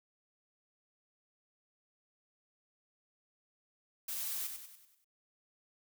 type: noise with echo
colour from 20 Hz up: blue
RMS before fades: -39 dBFS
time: 4.08-4.47 s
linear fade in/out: 5 ms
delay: 96 ms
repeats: 6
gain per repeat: -6 dB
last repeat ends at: 5.046 s
effects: none